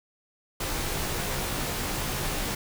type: noise with comb filter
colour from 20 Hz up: pink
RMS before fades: -30 dBFS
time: 0.6-2.55 s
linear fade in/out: 5 ms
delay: 18 ms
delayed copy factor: -0.65
effects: none